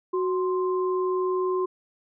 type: tone pair together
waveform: sine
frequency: 370 / 1046.5 Hz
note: F#4 / C6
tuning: 0 / 0 cents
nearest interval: octave + tritone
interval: 1800 cents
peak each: -23 / -30 dBFS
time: 0.13-1.66 s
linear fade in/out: 10 ms
effects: none